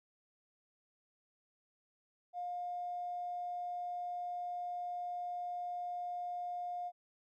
triangle tone with tanh clipping, 710 Hz, F5, 28 cents sharp, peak -37 dBFS, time 2.33-6.92 s, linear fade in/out 50 ms, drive 2 dB, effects none

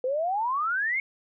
sine exponential sweep, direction up, 493.9 to 2217 Hz, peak -24 dBFS, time 0.04-1 s, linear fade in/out 2 ms, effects none

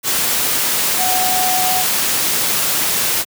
sine tone in noise, 740 Hz, F#5, in tune, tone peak -18 dBFS, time 0.97-1.85 s, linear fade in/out 50 ms, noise white, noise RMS -17 dBFS, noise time 0.03-3.25 s, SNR -4 dB, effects high-pass 100 Hz 12 dB/octave

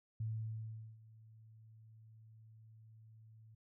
sine tone with ADSR envelope, 110.5 Hz, A2, 8 cents sharp, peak -36 dBFS, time 0.2-3.55 s, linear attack 5 ms, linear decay 770 ms, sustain -21 dB, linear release 7 ms, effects none

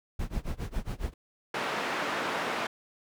brown noise with tremolo, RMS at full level -30 dBFS, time 0.19-1.14 s, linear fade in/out 5 ms, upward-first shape sine, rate 7.3 Hz, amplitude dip 95%
white band-pass noise, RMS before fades -32 dBFS, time 1.54-2.67 s, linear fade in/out 5 ms, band 230 to 1700 Hz, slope 12 dB/octave
effects none

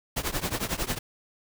pink noise with tremolo, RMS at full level -26 dBFS, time 0.16-0.99 s, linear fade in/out 10 ms, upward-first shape triangle, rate 11 Hz, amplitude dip 95%, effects none

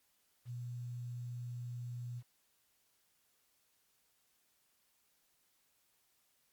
sine tone with quantisation, 121.5 Hz, B2, 28 cents flat, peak -40 dBFS, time 0.45-2.23 s, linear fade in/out 50 ms, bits 11, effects white hiss -75 dBFS RMS until 6.52 s + MP3 96 kbps

